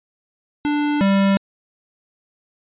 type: tone pair in turn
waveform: square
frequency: 294.2 / 196.35 Hz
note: D4 / G3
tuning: +3 / +3 cents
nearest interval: perfect fifth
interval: 700 cents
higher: first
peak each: -18 / -14 dBFS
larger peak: second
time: 0.65-1.01 / 1.01-1.37 s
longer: neither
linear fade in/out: 0 ms
effects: resampled to 8000 Hz